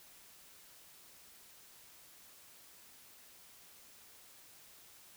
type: silence
effects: white hiss -59 dBFS RMS until 5.16 s